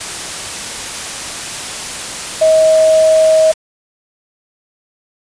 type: tone in noise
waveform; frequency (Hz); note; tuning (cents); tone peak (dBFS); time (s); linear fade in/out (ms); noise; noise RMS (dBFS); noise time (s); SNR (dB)
sine; 635; D#5; +35; -6; 2.41-3.52; 10; white; -23; 0-3.54; +14
effects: resampled to 22050 Hz